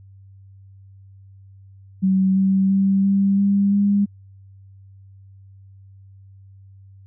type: tone with pitch steps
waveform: sine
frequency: 190 / 192.32 / 194.67 / 197.04 / 199.45 / 201.9 Hz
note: F#3 / G3 / G3 / G3 / G3 / G#3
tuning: +46 / -33 / -12 / +9 / +30 / -49 cents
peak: -14 dBFS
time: 2.02-4.06 s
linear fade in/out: 20 ms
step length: 340 ms
effects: added 97 Hz sine -43 dBFS peak until 7.06 s